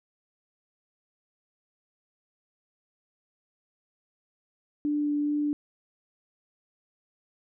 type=tone with vibrato; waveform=sine; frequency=293.9 Hz; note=D4; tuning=1 cent sharp; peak=-24 dBFS; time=4.85-5.53 s; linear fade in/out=0 ms; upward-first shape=sine; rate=2.4 Hz; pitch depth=8 cents each way; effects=none